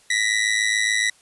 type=ring-modulated tone; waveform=sawtooth; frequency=1943 Hz; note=B6; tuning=29 cents flat; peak=-12 dBFS; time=0.1-1.1 s; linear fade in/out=5 ms; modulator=53.5 Hz; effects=white hiss -55 dBFS RMS until 1.21 s + resampled to 24000 Hz